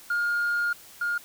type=tone pair in turn; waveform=sine; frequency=1418 / 1418 Hz; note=F6 / F6; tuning=+26 / +26 cents; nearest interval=unison; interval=0 cents; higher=neither; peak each=-21 / -23 dBFS; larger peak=first; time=0.1-0.73 / 1.01-1.18 s; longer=first; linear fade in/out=5 ms; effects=tanh soft clip ceiling -21 dBFS + white hiss -49 dBFS RMS until 1.24 s